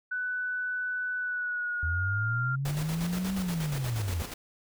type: tone with pitch glide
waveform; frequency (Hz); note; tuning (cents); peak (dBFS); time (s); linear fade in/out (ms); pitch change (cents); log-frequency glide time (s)
sine; 1493 to 1393; F#6 to F6; +15 to -5; -29; 0.11-2.56; 10; -120; 1.17-2.42
type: linear two-way sweep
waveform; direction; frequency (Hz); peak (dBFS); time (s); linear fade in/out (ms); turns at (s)
sine; up then down; 77.78 to 194.5 to 77.78; -28; 1.83-4.22; 0; 3.35
type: noise with tremolo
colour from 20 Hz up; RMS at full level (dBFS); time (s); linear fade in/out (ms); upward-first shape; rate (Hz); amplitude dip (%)
pink; -37; 2.65-4.34; 5; square; 8.4; 50
effects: none